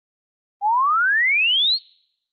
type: exponential sweep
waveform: sine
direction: up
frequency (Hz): 786 to 4435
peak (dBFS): -15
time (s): 0.61-1.79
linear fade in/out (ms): 50
effects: noise-tail reverb RT60 0.8 s tail -26 dB re dry + Opus 32 kbps